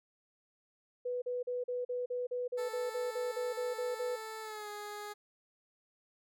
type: tone bursts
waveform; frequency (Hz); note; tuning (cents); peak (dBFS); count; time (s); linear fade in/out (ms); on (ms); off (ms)
sine; 493.9; B4; 0; -33; 15; 1.05-4.16; 10; 170; 40
type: tone with pitch glide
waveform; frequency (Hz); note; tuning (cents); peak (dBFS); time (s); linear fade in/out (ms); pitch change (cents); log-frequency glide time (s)
15% pulse; 440 to 415.8; A4 to G#4; 0 to +2; -35; 2.57-5.14; 20; -98; 4.41-4.69
effects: none